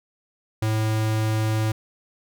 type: tone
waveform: square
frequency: 109.3 Hz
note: A2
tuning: 11 cents flat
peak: -21 dBFS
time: 0.62-1.72 s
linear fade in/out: 5 ms
effects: none